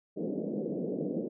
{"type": "band-pass noise", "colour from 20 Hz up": "pink", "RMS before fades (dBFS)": -34, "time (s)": [0.16, 1.29], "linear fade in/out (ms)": 20, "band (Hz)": [170, 550], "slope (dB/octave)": 48, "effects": []}